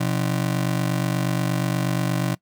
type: ring-modulated tone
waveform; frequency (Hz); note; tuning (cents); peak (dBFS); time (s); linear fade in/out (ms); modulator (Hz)
35% pulse; 150; D3; +37; -16; 0-2.35; 10; 24.2
effects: noise-tail reverb RT60 0.1 s tail -21 dB re dry